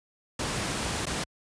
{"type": "noise with dropouts", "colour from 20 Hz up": "pink", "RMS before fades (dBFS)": -30, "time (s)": [0.39, 1.24], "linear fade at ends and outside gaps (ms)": 5, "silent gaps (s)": [1.056, 1.066], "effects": ["high-pass 60 Hz 12 dB/octave", "resampled to 22050 Hz"]}